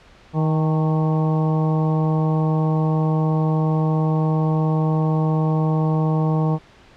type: harmonic tone with a mistuned harmonic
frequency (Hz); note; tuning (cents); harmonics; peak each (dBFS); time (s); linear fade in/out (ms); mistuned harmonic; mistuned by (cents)
157.2; D#3; +18; 1 / 2 / 3 / 4 / 5 / 6 / 7; -17 / -27 / -28 / -32 / -31 / -33 / -34; 0.33-6.59; 50; 6; -73
effects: pink hiss -49 dBFS RMS until 6.96 s + low-pass 4000 Hz 12 dB/octave